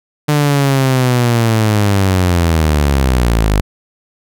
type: linear sweep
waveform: sawtooth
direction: down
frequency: 150 to 48.86 Hz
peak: -6 dBFS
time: 0.28-3.61 s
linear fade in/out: 10 ms
effects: none